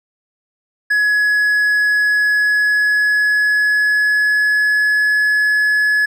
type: tone with pitch glide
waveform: triangle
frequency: 1686 to 1699.7 Hz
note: G#6 to G#6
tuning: +26 to +40 cents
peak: -10 dBFS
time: 0.9-6.06 s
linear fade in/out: 10 ms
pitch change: +14 cents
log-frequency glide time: 1.96-5.18 s
effects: none